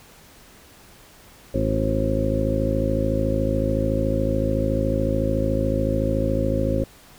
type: harmonic tone with a mistuned harmonic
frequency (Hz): 53.8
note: A1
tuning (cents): -38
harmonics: 1 / 2 / 3 / 4 / 5 / 6 / 7 / 9 / 10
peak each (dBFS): -26 / -26 / -31 / -29 / -27 / -32 / -31 / -34 / -25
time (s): 1.54-6.84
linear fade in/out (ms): 5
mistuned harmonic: 7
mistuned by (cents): -31
effects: pink hiss -49 dBFS RMS until 7.18 s